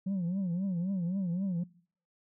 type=tone with vibrato; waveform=sine; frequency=183.1 Hz; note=F#3; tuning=18 cents flat; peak=-27 dBFS; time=0.06-1.64 s; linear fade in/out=10 ms; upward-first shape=triangle; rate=3.8 Hz; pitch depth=170 cents each way; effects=noise-tail reverb RT60 0.5 s tail -22 dB re dry + tanh soft clip ceiling -28 dBFS